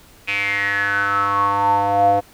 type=tone with band-pass filter sweep; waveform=square; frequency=100.4 Hz; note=G2; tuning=42 cents sharp; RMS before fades=-18 dBFS; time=0.27-2.21 s; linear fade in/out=20 ms; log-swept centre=2500 to 630 Hz; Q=9.5; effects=pink hiss -48 dBFS RMS until 2.33 s